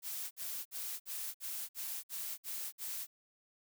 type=noise bursts; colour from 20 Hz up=blue; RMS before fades=-41 dBFS; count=9; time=0.02-3.07 s; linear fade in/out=50 ms; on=290 ms; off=55 ms; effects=none